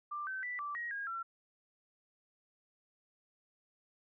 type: tone with pitch steps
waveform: sine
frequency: 1184 / 1538 / 1974 / 1167 / 1892 / 1630 / 1354 Hz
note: D6 / G6 / B6 / D6 / A#6 / G#6 / E6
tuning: +14 / -33 / -1 / -11 / +25 / -33 / +46 cents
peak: -37 dBFS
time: 0.11-1.23 s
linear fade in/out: 10 ms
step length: 160 ms
effects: none